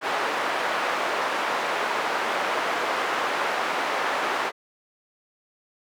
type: band-pass noise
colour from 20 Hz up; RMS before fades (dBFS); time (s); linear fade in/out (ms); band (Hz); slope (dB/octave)
white; -26; 0.01-4.52; 50; 470 to 1400; 12
effects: none